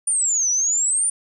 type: exponential two-way sweep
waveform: sine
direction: down then up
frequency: 9397 to 5810 to 9397 Hz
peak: -17 dBFS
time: 0.07-1.1 s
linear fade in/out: 5 ms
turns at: 0.5 s
effects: none